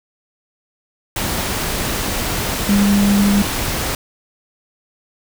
sine tone in noise, 201.8 Hz, G#3, 49 cents flat, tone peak -11 dBFS, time 2.69-3.42 s, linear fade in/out 2 ms, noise pink, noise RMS -21 dBFS, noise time 1.16-3.95 s, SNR +7 dB, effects none

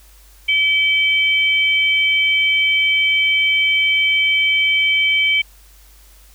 sine tone pair together, 2300 / 3107 Hz, D7 / G7, -37 / -16 cents, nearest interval perfect fourth, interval 521 cents, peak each -14 / -18 dBFS, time 0.48-5.42 s, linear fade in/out 10 ms, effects added 50 Hz sine -45 dBFS peak until 6.34 s + white hiss -50 dBFS RMS until 6.34 s

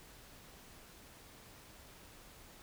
silence, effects pink hiss -57 dBFS RMS until 2.62 s

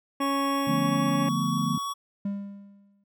square tone with pitch glide, 1108.7 to 1123.5 Hz, C#6 to C#6, 0 to +23 cents, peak -30 dBFS, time 0.2-1.94 s, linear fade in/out 20 ms, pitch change +23 cents, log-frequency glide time 0.47-1 s
harmonic tone, 277.2 Hz, C#4, in tune, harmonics 1 / 2 / 3 / 4 / 6 / 7 / 8 / 9 / 10, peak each -27 / -33 / -37 / -39 / -43 / -44 / -45 / -46 / -47 dBFS, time 0.2-1.29 s, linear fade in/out 5 ms
sine chord, B half-diminished seventh, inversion first, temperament equal, 146.83 / 174.61 / 220 / 246.9 Hz, D3 / F3 / A3 / B3, 0 / 0 / 0 / 0 cents, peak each -30 dBFS, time 0.67-1.78 s, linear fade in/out 5 ms
triangle tone with exponential decay, 200.2 Hz, G3, 37 cents sharp, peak -23 dBFS, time 2.25-3.04 s, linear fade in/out 5 ms, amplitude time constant 170 ms
effects none

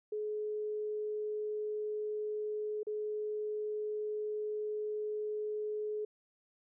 sine tone with dropouts, 424.2 Hz, G#4, 37 cents sharp, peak -34 dBFS, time 0.12-6.05 s, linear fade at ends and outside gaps 5 ms, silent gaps 2.832-2.868 s, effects none

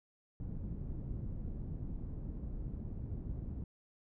pink low-pass noise, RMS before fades -41 dBFS, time 0.4-3.64 s, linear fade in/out 2 ms, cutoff 190 Hz, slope 12 dB/octave, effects none

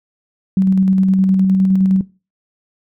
sine tone with tremolo, 190 Hz, F#3, 46 cents sharp, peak -9 dBFS, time 0.57-2.01 s, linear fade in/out 2 ms, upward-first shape square, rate 9.7 Hz, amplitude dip 25%, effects noise-tail reverb RT60 0.3 s tail -19 dB re dry

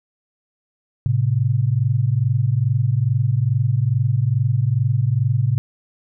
sine tone pair together, 110 / 132.36 Hz, A2 / C3, 0 / +20 cents, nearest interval minor third, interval 320 cents, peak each -18 dBFS, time 1.06-5.58 s, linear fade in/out 0 ms, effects none

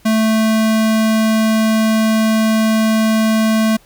square tone, 220 Hz, A3, in tune, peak -12 dBFS, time 0.05-3.77 s, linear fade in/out 10 ms, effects pink hiss -50 dBFS RMS until 3.85 s

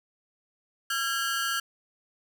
sawtooth ring-modulated tone, 1500 Hz, F#6, 23 cents sharp, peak -20 dBFS, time 0.9-1.6 s, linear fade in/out 5 ms, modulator 133 Hz, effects none

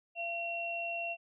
sine tone pair together, 683 / 2732 Hz, F5 / F7, -39 / -39 cents, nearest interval 2 octaves, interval 2400 cents, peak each -38 / -36 dBFS, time 0.15-1.17 s, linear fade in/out 50 ms, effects none

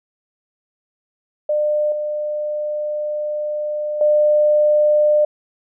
sine tone with level steps, 600 Hz, D5, 37 cents sharp, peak -15 / -20 / -11 dBFS, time 1.49-5.25 s, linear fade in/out 5 ms, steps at 1.92 / 4.01 s, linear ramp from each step 2 ms, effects none

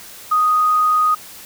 sine tone, 1244.5 Hz, D#6, in tune, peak -12 dBFS, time 0.31-1.15 s, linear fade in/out 10 ms, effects white hiss -38 dBFS RMS until 1.45 s

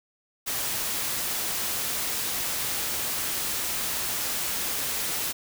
white noise, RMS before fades -29 dBFS, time 0.46-5.33 s, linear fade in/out 20 ms, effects none

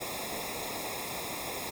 pink noise with comb filter, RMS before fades -37 dBFS, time 0-1.71 s, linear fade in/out 20 ms, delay 0.66 ms, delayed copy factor -0.9, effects none

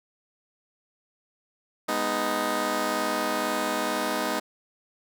10% pulse chord, G# minor, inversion none, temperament just, 207.7 / 249.2 / 311.5 Hz, G#3 / B3 / D#4, 0 / +16 / +2 cents, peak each -24 / -22 / -21 dBFS, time 1.88-4.4 s, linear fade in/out 10 ms, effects none

